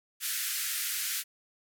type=band-pass noise; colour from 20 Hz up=white; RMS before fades=-33 dBFS; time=0.2-1.24 s; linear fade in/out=50 ms; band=1400 to 16000 Hz; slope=48 dB/octave; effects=none